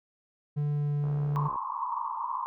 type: tone with pitch glide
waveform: triangle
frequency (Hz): 146.83 to 145.65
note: D3 to D3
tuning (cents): 0 to -14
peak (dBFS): -24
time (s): 0.56-1.49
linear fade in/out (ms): 20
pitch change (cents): -14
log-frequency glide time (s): 0.69-0.95
type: click train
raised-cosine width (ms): 1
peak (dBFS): -31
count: 36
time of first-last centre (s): 1.04-1.559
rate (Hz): 67.5
type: band-pass noise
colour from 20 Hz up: pink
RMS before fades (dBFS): -33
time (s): 1.36-2.46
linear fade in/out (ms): 0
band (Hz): 930 to 1100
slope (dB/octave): 96
effects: none